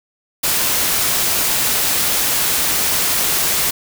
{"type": "noise", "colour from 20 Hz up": "white", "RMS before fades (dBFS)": -17, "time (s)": [0.43, 3.71], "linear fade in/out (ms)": 10, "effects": []}